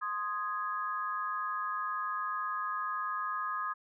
sine chord, Ab major, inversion first, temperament equal, 1046.5 / 1244.5 / 1661.2 Hz, C6 / Eb6 / Ab6, 0 / 0 / 0 cents, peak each -38 / -34 / -40 dBFS, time 0.01-3.74 s, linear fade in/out 20 ms, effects none

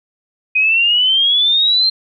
sine exponential sweep, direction up, 2495 to 4186 Hz, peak -10 dBFS, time 0.55-1.9 s, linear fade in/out 10 ms, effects none

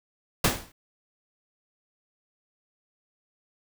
pink noise with exponential decay, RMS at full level -18 dBFS, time 0.44-0.72 s, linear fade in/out 5 ms, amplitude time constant 59 ms, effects none

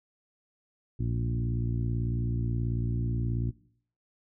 harmonic tone with a mistuned harmonic, 58.4 Hz, A#1, 4 cents sharp, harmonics 1 / 2 / 3 / 4 / 5 / 6, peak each -33 / -29 / -40 / -39 / -40 / -44 dBFS, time 0.99-3.51 s, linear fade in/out 10 ms, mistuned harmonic 1, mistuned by +35 cents, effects noise-tail reverb RT60 0.6 s tail -19 dB re dry

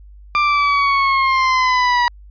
30% pulse linear sweep, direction down, 1189 to 962 Hz, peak -10 dBFS, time 0.35-2.08 s, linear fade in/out 0 ms, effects added 50 Hz sine -38 dBFS peak until 2.3 s + resampled to 11025 Hz

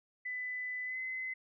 sine tone with pitch glide, 2000 to 2040 Hz, B6 to C7, +21 to -44 cents, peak -36 dBFS, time 0.25-1.34 s, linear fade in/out 10 ms, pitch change +35 cents, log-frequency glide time 0.85-0.98 s, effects none

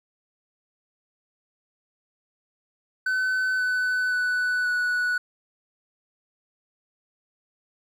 triangle tone with pitch steps, 1516 / 1502.1 / 1488.2 / 1474.5 Hz, F#6 / F#6 / F#6 / F#6, +42 / +26 / +10 / -6 cents, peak -20 dBFS, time 3.06-5.18 s, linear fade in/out 5 ms, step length 530 ms, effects none

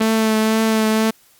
sawtooth tone with vibrato, 220 Hz, A3, in tune, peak -10 dBFS, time 0-1.11 s, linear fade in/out 10 ms, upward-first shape triangle, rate 2 Hz, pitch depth 21 cents each way, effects white hiss -53 dBFS RMS until 1.39 s + MP3 96 kbps

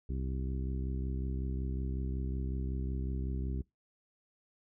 harmonic tone, 65.41 Hz, C2, in tune, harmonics 1 / 2 / 3 / 4 / 5 / 6, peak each -34 / -40 / -44 / -46 / -48 / -50 dBFS, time 0.09-3.62 s, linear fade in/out 5 ms, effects noise-tail reverb RT60 0.2 s tail -24 dB re dry

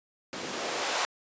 blue noise with band-pass filter sweep, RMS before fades -32 dBFS, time 0.33-1.05 s, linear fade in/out 0 ms, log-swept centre 220 to 820 Hz, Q 1.2, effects resampled to 16000 Hz

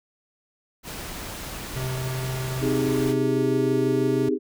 pink noise, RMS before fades -35 dBFS, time 0.83-3.15 s, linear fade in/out 50 ms
square tone, 129.6 Hz, C3, 16 cents flat, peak -28 dBFS, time 1.76-4.29 s, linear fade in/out 5 ms
sine chord, Ab major seventh, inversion first, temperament just, 259.6 / 311.5 / 389.3 / 415.3 Hz, C4 / Eb4 / G4 / Ab4, -13 / +2 / -12 / 0 cents, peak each -26 dBFS, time 2.6-4.39 s, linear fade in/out 50 ms
effects none

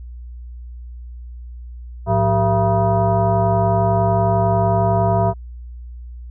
sine tone with frequency modulation, 392 Hz, G4, in tune, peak -13 dBFS, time 2.06-5.34 s, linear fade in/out 50 ms, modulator 285 Hz, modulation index 1.9, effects added 60 Hz sine -31 dBFS peak until 6.3 s

